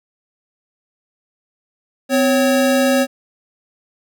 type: tone pair together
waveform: square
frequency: 255.8 / 550.7 Hz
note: C4 / C#5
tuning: -39 / -11 cents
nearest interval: octave + minor second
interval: 1328 cents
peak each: -16 dBFS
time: 2.09-3.07 s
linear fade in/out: 50 ms
effects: none